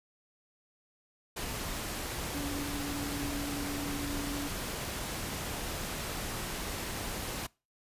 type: tone in noise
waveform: sine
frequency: 285.8 Hz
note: D4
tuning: 47 cents flat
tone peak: -36 dBFS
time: 2.34-4.48 s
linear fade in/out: 10 ms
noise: pink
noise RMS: -37 dBFS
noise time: 1.36-7.47 s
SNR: -2 dB
effects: noise-tail reverb RT60 0.3 s tail -24 dB re dry + resampled to 32000 Hz